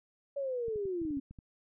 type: linear sweep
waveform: sine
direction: down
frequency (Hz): 570 to 265.8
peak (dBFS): -32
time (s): 0.36-1.2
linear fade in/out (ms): 10
type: clicks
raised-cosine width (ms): 5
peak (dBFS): -36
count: 9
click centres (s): 0.683 / 0.759 / 0.855 / 1.017 / 1.052 / 1.107 / 1.171 / 1.31 / 1.388
effects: none